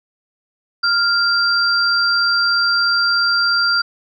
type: tone pair together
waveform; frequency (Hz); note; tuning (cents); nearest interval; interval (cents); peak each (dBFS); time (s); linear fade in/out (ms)
sine; 1396.9 / 4720; F6 / D8; 0 / +8; octave + major sixth; 2108; -15 / -17; 0.83-3.82; 10
effects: none